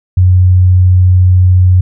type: tone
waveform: sine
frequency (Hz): 91.4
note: F#2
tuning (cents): -21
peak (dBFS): -3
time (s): 0.17-1.81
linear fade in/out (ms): 5
effects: none